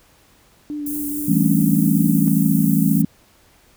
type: tone with vibrato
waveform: sine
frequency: 293.7 Hz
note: D4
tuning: in tune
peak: -24 dBFS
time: 0.7-2.28 s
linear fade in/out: 0 ms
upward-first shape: sine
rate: 4.6 Hz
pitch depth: 24 cents each way
type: band-stop noise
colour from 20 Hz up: white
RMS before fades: -29 dBFS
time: 0.86-3.02 s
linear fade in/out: 5 ms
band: 330 to 9200 Hz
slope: 24 dB/octave
type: chord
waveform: sine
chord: A dominant seventh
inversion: second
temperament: just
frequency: 165 / 198 / 220 / 275 Hz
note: E3 / G3 / A3 / C#4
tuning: +2 / +18 / 0 / -14 cents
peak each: -18 / -19 / -19 / -20 dBFS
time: 1.28-3.05 s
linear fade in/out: 5 ms
effects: pink hiss -54 dBFS RMS until 3.76 s